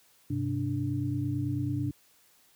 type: tone cluster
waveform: sine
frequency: 100.5 / 129.6 / 292.7 Hz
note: G2 / C3 / D4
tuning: +44 / -16 / -6 cents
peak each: -33 / -31 / -32 dBFS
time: 0.3-1.91 s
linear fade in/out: 5 ms
effects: white hiss -63 dBFS RMS until 2.55 s + high-pass 60 Hz 12 dB/octave